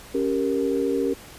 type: chord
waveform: sine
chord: G diminished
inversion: second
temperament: equal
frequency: 277.2 / 392 / 466.2 Hz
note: Db4 / G4 / Bb4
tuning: 0 / 0 / 0 cents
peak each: -25 dBFS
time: 0.14-1.14 s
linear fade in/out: 10 ms
effects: pink hiss -44 dBFS RMS until 1.38 s + resampled to 32000 Hz